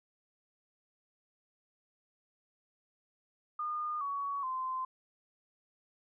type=tone with pitch steps; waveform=sine; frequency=1218 / 1123.4 / 1036.1 Hz; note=D#6 / C#6 / C6; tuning=-37 / +23 / -17 cents; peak=-33 dBFS; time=3.59-4.85 s; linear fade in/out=5 ms; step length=420 ms; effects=none